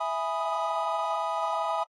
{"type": "chord", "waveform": "triangle", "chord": "E major seventh", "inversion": "none", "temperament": "equal", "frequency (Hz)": [659.3, 830.6, 987.8, 1244.5], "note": ["E5", "G#5", "B5", "D#6"], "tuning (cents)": [0, 0, 0, 0], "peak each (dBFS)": -31, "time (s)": [0, 1.84], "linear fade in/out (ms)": 10, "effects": ["AAC 32 kbps"]}